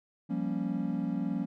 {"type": "chord", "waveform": "triangle", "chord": "G half-diminished seventh", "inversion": "third", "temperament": "equal", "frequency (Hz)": [174.61, 196, 233.1, 277.2], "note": ["F3", "G3", "Bb3", "Db4"], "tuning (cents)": [0, 0, 0, 0], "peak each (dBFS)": -33, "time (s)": [0.29, 1.46], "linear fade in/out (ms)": 20, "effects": []}